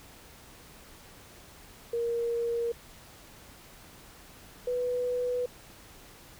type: tone pair in turn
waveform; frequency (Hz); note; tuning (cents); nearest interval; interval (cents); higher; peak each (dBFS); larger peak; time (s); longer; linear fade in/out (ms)
sine; 468.8 / 493.8; A#4 / B4; +10 / 0; minor second; 90; second; -27 / -27; neither; 1.93-2.72 / 4.67-5.46; neither; 5
effects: pink hiss -52 dBFS RMS until 6.39 s